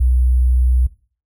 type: tone with sample-and-hold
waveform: sine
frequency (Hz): 62.4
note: B1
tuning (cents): +19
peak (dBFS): -11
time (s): 0-0.87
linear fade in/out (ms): 10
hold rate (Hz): 11025
effects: noise-tail reverb RT60 0.4 s tail -18 dB re dry